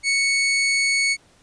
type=tone; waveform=sawtooth; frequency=2217 Hz; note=C#7; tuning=in tune; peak=-14 dBFS; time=0.03-1.17 s; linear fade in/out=50 ms; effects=pink hiss -56 dBFS RMS until 1.42 s + resampled to 22050 Hz